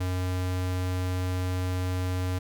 square tone, 91.5 Hz, F#2, 19 cents flat, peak -27 dBFS, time 0-2.39 s, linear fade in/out 10 ms, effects none

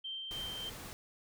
sine tone with tremolo, 3136 Hz, G7, in tune, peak -38 dBFS, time 0.04-0.7 s, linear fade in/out 10 ms, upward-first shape sine, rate 3.4 Hz, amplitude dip 25%
pink noise, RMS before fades -47 dBFS, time 0.31-0.93 s, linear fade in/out 0 ms
effects none

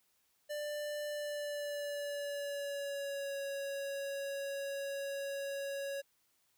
square tone with pitch glide, 592 to 555.6 Hz, D5 to C#5, +14 to +4 cents, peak -38 dBFS, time 0.49-6.02 s, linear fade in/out 20 ms, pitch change -110 cents, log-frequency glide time 1.08-3.37 s, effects white hiss -75 dBFS RMS until 6.57 s

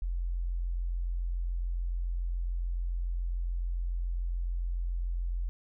sine tone, 43.52 Hz, F1, 5 cents flat, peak -29 dBFS, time 0.02-5.49 s, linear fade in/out 0 ms, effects none

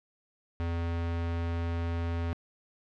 square tone, 84.5 Hz, E2, 43 cents sharp, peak -30 dBFS, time 0.6-2.33 s, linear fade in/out 0 ms, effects low-pass 3000 Hz 12 dB/octave + 12-bit

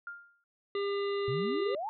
sine tone with exponential decay, 1402 Hz, F6, 6 cents sharp, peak -36 dBFS, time 0.07-0.44 s, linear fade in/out 2 ms, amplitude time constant 80 ms
harmonic tone, 401.1 Hz, G4, 40 cents sharp, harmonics 1 / 3 / 5 / 7 / 9 / 10, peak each -30 / -40 / -44 / -47 / -49 / -50 dBFS, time 0.75-1.75 s, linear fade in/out 2 ms
sine exponential sweep, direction up, 116.2 to 913 Hz, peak -33 dBFS, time 1.28-1.89 s, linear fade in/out 0 ms
effects none

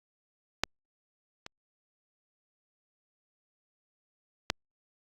clicks, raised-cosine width 0.2 ms, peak -7 / -23 / -8 dBFS, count 3, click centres 0.636 / 1.464 / 4.501 s, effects Opus 48 kbps

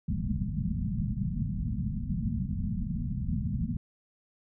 white low-pass noise, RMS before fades -31 dBFS, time 0.08-3.77 s, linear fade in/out 2 ms, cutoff 230 Hz, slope 96 dB/octave, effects none

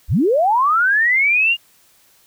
sine linear sweep, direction up, 36.49 to 2857 Hz, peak -12 dBFS, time 0.08-1.57 s, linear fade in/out 50 ms, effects white hiss -54 dBFS RMS until 2.26 s

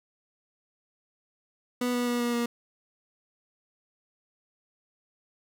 30% pulse tone with pitch steps, 246.2 / 243.9 / 241.7 / 239.5 / 237.3 Hz, B3 / B3 / B3 / A#3 / A#3, -5 / -21 / -37 / +47 / +31 cents, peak -23 dBFS, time 1.81-2.46 s, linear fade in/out 5 ms, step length 130 ms, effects none

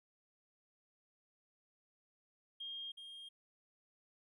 triangle tone with echo, 3225 Hz, G7, 48 cents sharp, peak -39 dBFS, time 2.6-2.92 s, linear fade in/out 10 ms, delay 370 ms, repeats 1, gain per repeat -8 dB, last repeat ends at 3.29 s, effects tanh soft clip ceiling -41 dBFS

